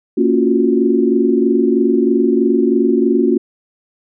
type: chord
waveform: sine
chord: Gb major seventh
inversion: first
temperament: just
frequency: 231.2 / 277.5 / 346.9 / 370 Hz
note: Bb3 / Db4 / F4 / Gb4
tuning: -14 / +2 / -12 / 0 cents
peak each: -16 dBFS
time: 0.17-3.38 s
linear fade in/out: 10 ms
effects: none